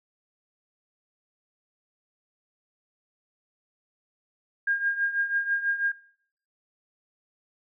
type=tone with tremolo; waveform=sine; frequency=1616 Hz; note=G#6; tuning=48 cents flat; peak=-20 dBFS; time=4.67-5.92 s; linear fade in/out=5 ms; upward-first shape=triangle; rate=6.1 Hz; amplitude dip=75%; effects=noise-tail reverb RT60 0.6 s tail -21 dB re dry